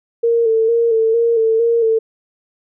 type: tone with vibrato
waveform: sine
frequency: 455.9 Hz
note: A#4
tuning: 39 cents flat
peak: -11 dBFS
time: 0.23-1.99 s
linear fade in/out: 10 ms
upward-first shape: square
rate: 2.2 Hz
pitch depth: 35 cents each way
effects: none